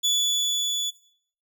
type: tone with level ramp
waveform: 30% pulse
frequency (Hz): 3442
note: A7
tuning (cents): -39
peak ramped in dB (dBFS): -17 to -23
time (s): 0.03-0.91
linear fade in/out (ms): 20
effects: noise-tail reverb RT60 0.6 s tail -18 dB re dry